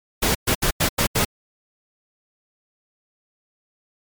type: noise bursts at uneven times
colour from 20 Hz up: pink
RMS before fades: -19 dBFS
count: 6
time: 0.22-0.35 / 0.47-0.55 / 0.62-0.71 / 0.8-0.89 / 0.98-1.07 / 1.15-1.25 s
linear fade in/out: 10 ms
effects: MP3 96 kbps